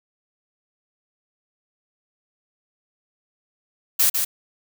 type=noise with echo; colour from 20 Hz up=blue; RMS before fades=-17 dBFS; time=3.99-4.1 s; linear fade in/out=10 ms; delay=150 ms; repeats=1; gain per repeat=-5 dB; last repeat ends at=4.25 s; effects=none